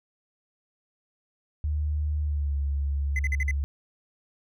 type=tone with pitch glide; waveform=sine; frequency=75 to 70.38 Hz; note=D2 to C#2; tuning=+37 to +27 cents; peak=-24 dBFS; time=1.64-3.64 s; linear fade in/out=0 ms; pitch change=-110 cents; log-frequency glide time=2.21-2.56 s
type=tone bursts; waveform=triangle; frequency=2036 Hz; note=C7; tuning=48 cents flat; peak=-25 dBFS; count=5; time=3.16-3.511 s; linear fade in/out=2 ms; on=31 ms; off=49 ms
effects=none